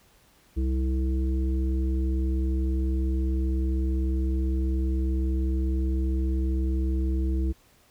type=harmonic tone with a mistuned harmonic; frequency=65.41 Hz; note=C2; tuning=in tune; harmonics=1 / 3 / 5 / 7; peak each=-23 / -36 / -32 / -45 dBFS; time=0.56-7.53 s; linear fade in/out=20 ms; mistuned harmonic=7; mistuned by=-44 cents; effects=pink hiss -60 dBFS RMS until 7.9 s